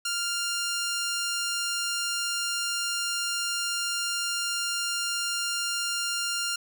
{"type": "tone", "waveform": "10% pulse", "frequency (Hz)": 1396.9, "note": "F6", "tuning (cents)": 0, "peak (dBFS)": -19, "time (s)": [0.05, 6.56], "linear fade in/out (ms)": 5, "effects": []}